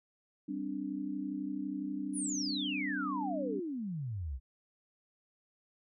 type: chord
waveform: sine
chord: G suspended fourth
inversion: none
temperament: equal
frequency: 196 / 261.6 / 293.7 Hz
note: G3 / C4 / D4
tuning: 0 / 0 / 0 cents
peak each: -41 / -40 / -37 dBFS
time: 0.48-3.6 s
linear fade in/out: 10 ms
type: exponential sweep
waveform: sine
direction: down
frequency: 10548 to 58.8 Hz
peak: -35 dBFS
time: 2.13-4.4 s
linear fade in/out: 50 ms
effects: none